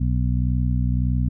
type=harmonic tone; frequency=61.74 Hz; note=B1; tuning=in tune; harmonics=1 / 2 / 3 / 4; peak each=-21 / -22 / -28 / -29 dBFS; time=0-1.29 s; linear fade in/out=10 ms; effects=none